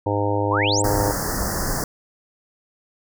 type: harmonic tone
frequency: 102 Hz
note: G#2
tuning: 31 cents flat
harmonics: 1 / 3 / 4 / 5 / 6 / 7 / 8 / 9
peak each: -24 / -26 / -28 / -25 / -31 / -34 / -30 / -27 dBFS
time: 0.06-1.12 s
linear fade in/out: 5 ms
type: exponential sweep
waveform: sine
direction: up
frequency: 910 to 8440 Hz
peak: -20 dBFS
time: 0.51-0.82 s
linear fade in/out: 5 ms
type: band-stop noise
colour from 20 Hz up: pink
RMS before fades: -24 dBFS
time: 0.84-1.84 s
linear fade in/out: 2 ms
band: 1900 to 4700 Hz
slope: 96 dB/octave
effects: none